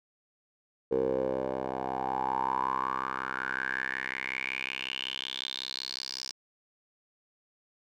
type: tone with band-pass filter sweep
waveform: 10% pulse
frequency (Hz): 65.41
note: C2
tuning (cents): 0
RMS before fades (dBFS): -33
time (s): 0.91-6.32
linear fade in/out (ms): 10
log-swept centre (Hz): 460 to 5300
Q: 7.2
effects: none